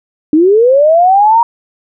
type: linear sweep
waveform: sine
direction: up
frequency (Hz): 293.7 to 950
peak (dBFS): -4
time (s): 0.33-1.43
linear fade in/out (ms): 2
effects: none

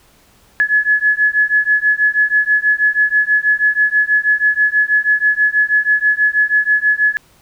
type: beating tone pair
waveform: sine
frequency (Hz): 1700 / 1706.2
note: G#6 / G#6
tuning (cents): +40 / +46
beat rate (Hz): 6.2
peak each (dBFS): -14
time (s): 0.6-7.17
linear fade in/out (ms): 0
effects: pink hiss -51 dBFS RMS until 7.41 s

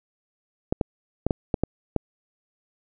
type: clicks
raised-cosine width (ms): 2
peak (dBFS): -8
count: 7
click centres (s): 0.725 / 0.812 / 1.266 / 1.308 / 1.542 / 1.636 / 1.963
effects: none

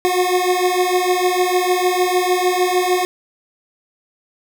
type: beating tone pair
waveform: 25% pulse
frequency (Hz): 359.9 / 366.5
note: F#4 / F#4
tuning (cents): -48 / -16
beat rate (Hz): 6.6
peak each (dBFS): -14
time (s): 0.05-3.05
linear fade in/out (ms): 0
effects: none

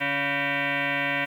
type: tone with frequency modulation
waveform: sine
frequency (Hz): 143.9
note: D3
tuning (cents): -35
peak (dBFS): -23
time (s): 0-1.26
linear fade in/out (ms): 20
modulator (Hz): 424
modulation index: 6
effects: 9-bit

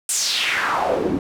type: noise with band-pass filter sweep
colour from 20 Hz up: pink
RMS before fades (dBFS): -21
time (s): 0.09-1.19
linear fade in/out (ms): 2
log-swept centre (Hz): 8800 to 240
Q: 3.2
effects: none

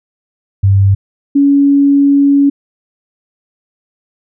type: tone pair in turn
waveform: sine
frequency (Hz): 98.2 / 281.2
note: G2 / C#4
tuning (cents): +4 / +25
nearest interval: octave + tritone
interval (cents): 1821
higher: second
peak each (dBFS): -5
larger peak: neither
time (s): 0.63-0.95 / 1.35-2.5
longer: second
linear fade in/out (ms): 10
effects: none

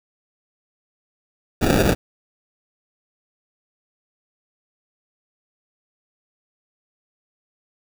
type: noise with sample-and-hold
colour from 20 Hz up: white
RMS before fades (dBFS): -17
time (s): 1.61-1.95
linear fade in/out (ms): 20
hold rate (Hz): 1050
effects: none

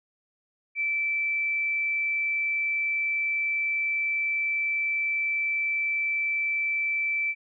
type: tone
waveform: sine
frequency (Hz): 2325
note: D7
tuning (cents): -18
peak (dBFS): -24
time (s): 0.75-7.35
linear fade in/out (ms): 50
effects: none

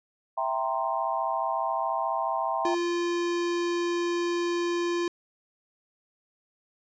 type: chord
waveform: sine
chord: C dominant seventh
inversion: first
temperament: equal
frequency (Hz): 659.3 / 784 / 932.3 / 1046.5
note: E5 / G5 / Bb5 / C6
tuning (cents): 0 / 0 / 0 / 0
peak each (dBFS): -31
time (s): 0.37-2.75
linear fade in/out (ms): 10
type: tone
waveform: square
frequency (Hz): 346.2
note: F4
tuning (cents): -15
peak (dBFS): -26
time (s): 2.65-5.08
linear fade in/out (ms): 2
effects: resampled to 16000 Hz

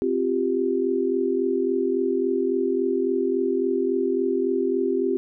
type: chord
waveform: sine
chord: C suspended fourth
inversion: none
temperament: just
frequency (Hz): 261.6 / 348.8 / 392.4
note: C4 / F4 / G4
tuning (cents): 0 / -2 / +2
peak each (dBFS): -26 / -25 / -23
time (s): 0.02-5.17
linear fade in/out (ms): 0
effects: none

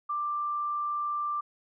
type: tone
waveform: sine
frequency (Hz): 1181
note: D6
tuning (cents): +9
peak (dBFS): -28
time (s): 0.09-1.41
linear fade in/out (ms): 10
effects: none

